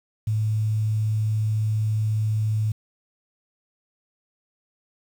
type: tone with quantisation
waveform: sine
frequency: 108.2 Hz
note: A2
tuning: 29 cents flat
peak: -20 dBFS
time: 0.27-2.72 s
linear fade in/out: 5 ms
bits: 8
effects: none